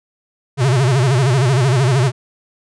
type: tone with vibrato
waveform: square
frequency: 130 Hz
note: C3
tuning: 11 cents flat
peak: -12 dBFS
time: 0.57-2.12 s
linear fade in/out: 50 ms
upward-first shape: sine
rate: 13 Hz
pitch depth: 160 cents each way
effects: resampled to 22050 Hz